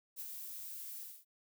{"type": "noise with ADSR envelope", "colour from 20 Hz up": "violet", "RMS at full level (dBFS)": -43, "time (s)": [0.16, 1.25], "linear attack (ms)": 34, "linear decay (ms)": 58, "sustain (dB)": -3, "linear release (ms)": 250, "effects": []}